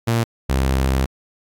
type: tone pair in turn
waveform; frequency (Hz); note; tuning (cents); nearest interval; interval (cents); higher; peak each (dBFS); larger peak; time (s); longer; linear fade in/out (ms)
sawtooth; 115.9 / 66.18; A#2 / C2; -10 / +20; minor seventh; 970; first; -12; neither; 0.07-0.24 / 0.49-1.06; second; 10
effects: AAC 64 kbps